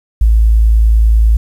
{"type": "tone", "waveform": "sine", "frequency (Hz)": 55, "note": "A1", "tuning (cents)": 0, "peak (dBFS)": -5, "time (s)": [0.21, 1.37], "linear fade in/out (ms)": 5, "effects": ["7-bit"]}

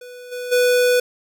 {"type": "tone with level steps", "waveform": "square", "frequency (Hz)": 493.9, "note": "B4", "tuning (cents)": 0, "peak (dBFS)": [-36, -27, -14], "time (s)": [0.01, 1], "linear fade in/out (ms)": 5, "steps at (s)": [0.31, 0.51], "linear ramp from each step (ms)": 20, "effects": []}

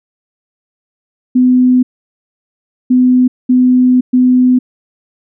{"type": "tone bursts at uneven times", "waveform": "sine", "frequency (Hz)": 252.1, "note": "B3", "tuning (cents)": 36, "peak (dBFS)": -5, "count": 4, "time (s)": [[1.35, 1.83], [2.9, 3.28], [3.49, 4.01], [4.13, 4.59]], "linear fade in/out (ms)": 10, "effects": []}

